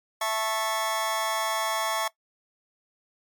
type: chord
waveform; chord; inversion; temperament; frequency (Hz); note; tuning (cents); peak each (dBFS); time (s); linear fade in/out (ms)
sawtooth; A major; second; just; 660 / 880 / 1100; E5 / A5 / C#6; +2 / 0 / -14; -26; 0.21-2.08; 5
effects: noise-tail reverb RT60 0.1 s tail -19 dB re dry + MP3 96 kbps